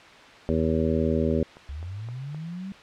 harmonic tone, 80.1 Hz, E2, 49 cents flat, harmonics 1 / 2 / 3 / 4 / 5 / 6 / 7, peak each -28 / -29 / -26 / -32 / -28 / -31 / -31 dBFS, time 0.49-1.43 s, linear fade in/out 0 ms
click train, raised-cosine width 1 ms, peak -31 dBFS, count 5, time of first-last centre 1.31-2.346 s, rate 3.86 Hz
sine linear sweep, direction up, 66.3 to 198.7 Hz, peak -32 dBFS, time 1.69-2.72 s, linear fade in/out 0 ms
effects white hiss -47 dBFS RMS until 2.82 s + low-pass 3000 Hz 12 dB/octave

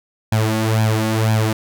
sawtooth tone with flanger, 110 Hz, A2, in tune, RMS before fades -17 dBFS, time 0.32-1.53 s, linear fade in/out 5 ms, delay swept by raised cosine 1.2 to 3.6 ms, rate 2 Hz, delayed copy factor +0.8, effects none

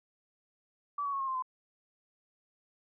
sine tone with pitch steps, 1152 / 1125.7 / 1100 / 1074.9 / 1050.3 / 1026.3 Hz, D6 / C#6 / C#6 / C6 / C6 / C6, -34 / +26 / -14 / +46 / +6 / -34 cents, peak -31 dBFS, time 0.98-1.424 s, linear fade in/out 5 ms, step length 74 ms, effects none

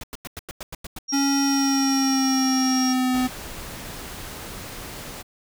pink noise bursts, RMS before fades -34 dBFS, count 9, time 0.01-0.987 s, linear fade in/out 2 ms, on 25 ms, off 94 ms
sine tone, 5600 Hz, F8, 4 cents sharp, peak -25 dBFS, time 1.08-2.94 s, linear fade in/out 20 ms
square tone with pitch glide, 277.2 to 254.2 Hz, C#4 to C4, 0 to -50 cents, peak -20 dBFS, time 1.12-3.28 s, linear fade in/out 20 ms, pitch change -150 cents, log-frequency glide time 1.45-3.13 s
pink noise, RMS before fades -36 dBFS, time 3.13-5.23 s, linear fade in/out 20 ms
effects none

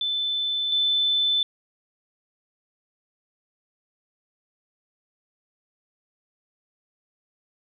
sine tone pair in turn, 3520 / 3520 Hz, A7 / A7, 0 / 0 cents, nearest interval unison, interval 0 cents, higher neither, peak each -23 / -19 dBFS, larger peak second, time 0.01-0.72 / 0.72-1.43 s, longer neither, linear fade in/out 2 ms, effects none

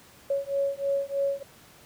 sine beating tone pair, 554.4 / 557.6 Hz, C#5 / C#5, 0 / +10 cents, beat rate 3.2 Hz, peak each -28 dBFS, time 0.3-1.43 s, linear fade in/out 5 ms, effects pink hiss -53 dBFS RMS until 1.85 s + high-pass 80 Hz 12 dB/octave

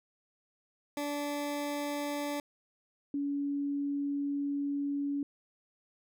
20% pulse / sine tone pair in turn, 290 / 283.7 Hz, D4 / C#4, -22 / +40 cents, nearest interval unison, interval 38 cents, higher first, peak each -28 / -30 dBFS, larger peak first, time 0.97-2.4 / 3.14-5.23 s, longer second, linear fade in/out 2 ms, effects none

